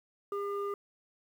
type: tone pair together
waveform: sine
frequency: 403.4 / 1206.7 Hz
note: G4 / D6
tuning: +50 / +47 cents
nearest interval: octave + perfect fifth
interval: 1897 cents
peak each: -32 / -36 dBFS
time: 0.32-0.74 s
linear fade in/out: 2 ms
effects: tanh soft clip ceiling -28 dBFS + 10-bit